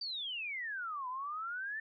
sine exponential two-way sweep, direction down then up, 4699 to 987.8 to 1803 Hz, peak -37 dBFS, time 0.01-1.8 s, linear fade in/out 5 ms, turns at 1.08 s, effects none

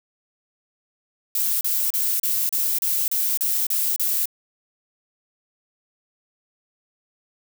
violet noise bursts, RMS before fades -22 dBFS, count 10, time 1.35-4.256 s, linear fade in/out 2 ms, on 260 ms, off 34 ms, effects none

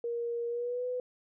sine tone with pitch glide, 471 to 499 Hz, A#4 to B4, +18 to +18 cents, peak -31 dBFS, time 0.04-1 s, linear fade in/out 2 ms, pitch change +100 cents, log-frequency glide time 0.48-0.86 s, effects none

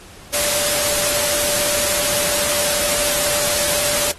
sine tone in noise, 587.3 Hz, D5, in tune, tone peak -26 dBFS, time 0.33-4.12 s, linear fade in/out 10 ms, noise white, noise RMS -19 dBFS, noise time 0.33-4.12 s, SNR -10 dB, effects pink hiss -42 dBFS RMS until 4.18 s + AAC 32 kbps

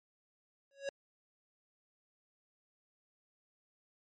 square tone with exponential growth, 554.4 Hz, C#5, in tune, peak -33 dBFS, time 0.71-0.89 s, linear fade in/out 1 ms, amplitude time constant 37 ms, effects MP3 32 kbps

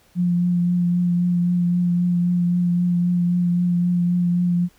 sine tone with vibrato, 175.9 Hz, F3, 13 cents sharp, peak -16 dBFS, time 0.15-4.69 s, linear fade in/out 50 ms, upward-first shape triangle, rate 3.8 Hz, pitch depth 20 cents each way, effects pink hiss -57 dBFS RMS until 4.78 s

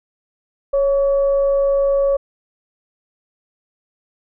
sine tone with frequency modulation, 554.4 Hz, C#5, in tune, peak -13 dBFS, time 0.73-2.17 s, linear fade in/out 10 ms, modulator 580 Hz, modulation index 0.24, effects none

